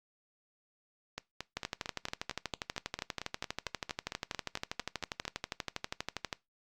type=two click trains; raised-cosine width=0.2 ms; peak=-17 / -20 dBFS; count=60 / 19; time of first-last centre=1.57-6.328 / 1.18-5.252 s; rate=12.4 / 4.42 Hz; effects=noise-tail reverb RT60 0.2 s tail -21 dB re dry + Opus 48 kbps